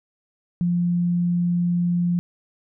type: tone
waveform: sine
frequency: 174.61 Hz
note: F3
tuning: in tune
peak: -18 dBFS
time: 0.61-2.19 s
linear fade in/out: 0 ms
effects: none